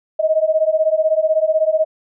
sine beating tone pair, 622.3 / 638.3 Hz, D#5 / D#5, 0 / +44 cents, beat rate 16 Hz, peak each -16 dBFS, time 0.19-1.85 s, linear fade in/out 10 ms, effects none

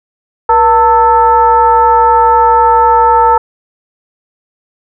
sine tone with frequency modulation, 898 Hz, A5, 35 cents sharp, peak -4 dBFS, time 0.49-3.38 s, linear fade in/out 5 ms, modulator 418 Hz, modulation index 0.79, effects none

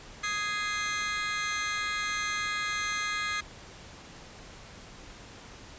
sawtooth chord, Ab major, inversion second, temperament just, 1245.9 / 1661.2 / 2077 Hz, Eb6 / Ab6 / C7, +2 / 0 / -13 cents, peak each -30 dBFS, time 0.23-3.41 s, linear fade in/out 10 ms, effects pink hiss -48 dBFS RMS until 5.78 s + resampled to 16000 Hz

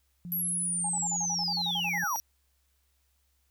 sine tone, 174.61 Hz, F3, in tune, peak -37 dBFS, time 0.25-2.04 s, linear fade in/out 0 ms
sine linear sweep, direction down, 11810 to 830.6 Hz, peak -28 dBFS, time 0.32-2.16 s, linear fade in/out 0 ms
sine tone bursts, 825 Hz, G#5, 12 cents flat, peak -34 dBFS, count 14, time 0.84-2.075 s, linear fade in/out 5 ms, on 52 ms, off 39 ms
sawtooth tone with exponential growth, 5750 Hz, F8, 50 cents sharp, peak -29 dBFS, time 0.95-2.2 s, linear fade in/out 0 ms, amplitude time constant 270 ms
effects added 67 Hz sine -70 dBFS peak until 3.5 s + white hiss -74 dBFS RMS until 3.5 s

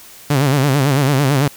sawtooth tone with vibrato, 138.59 Hz, C#3, in tune, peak -8 dBFS, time 0.3-1.48 s, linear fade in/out 5 ms, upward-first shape sine, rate 9 Hz, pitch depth 120 cents each way, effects white hiss -40 dBFS RMS until 1.56 s

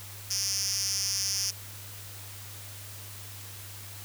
5% pulse tone with high-pass filter, 197.2 Hz, G3, 11 cents sharp, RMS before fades -30 dBFS, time 0.3-1.51 s, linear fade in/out 10 ms, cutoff 5300 Hz, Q 3.5, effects added 100 Hz sine -45 dBFS peak until 4.04 s + white hiss -45 dBFS RMS until 4.04 s

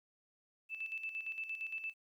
sine tone with tremolo, 2637 Hz, E7, in tune, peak -37 dBFS, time 0.69-1.94 s, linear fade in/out 50 ms, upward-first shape square, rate 8.7 Hz, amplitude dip 60%, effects 12-bit

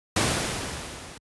pink noise with level ramp, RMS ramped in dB -21 to -43 dBFS, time 0.16-1.18 s, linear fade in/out 5 ms, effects high-pass 60 Hz 12 dB/octave + resampled to 24000 Hz

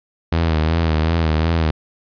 sawtooth tone with vibrato, 80.5 Hz, E2, 41 cents flat, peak -11 dBFS, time 0.32-1.71 s, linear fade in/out 5 ms, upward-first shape sine, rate 2.7 Hz, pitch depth 64 cents each way, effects resampled to 11025 Hz

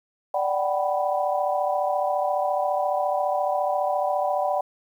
sine chord, G major seventh, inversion second, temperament equal with one note detuned, 587.3 / 749.5 / 784 / 987.8 Hz, D5 / F#5 / G5 / B5, 0 / +22 / 0 / 0 cents, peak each -25 / -25 / -30 / -30 dBFS, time 0.34-4.61 s, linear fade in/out 5 ms, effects 9-bit

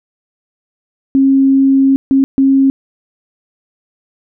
sine tone bursts at uneven times, 270.3 Hz, C#4, 44 cents flat, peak -6 dBFS, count 3, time 1.15-1.96 / 2.11-2.24 / 2.38-2.7 s, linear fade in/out 0 ms, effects none

